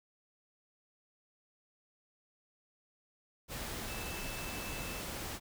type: tone in noise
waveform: sine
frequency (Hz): 2637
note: E7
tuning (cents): 0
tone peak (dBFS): -47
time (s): 3.86-5.03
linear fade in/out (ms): 50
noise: pink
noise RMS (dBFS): -41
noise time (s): 3.48-5.4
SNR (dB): -9
effects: none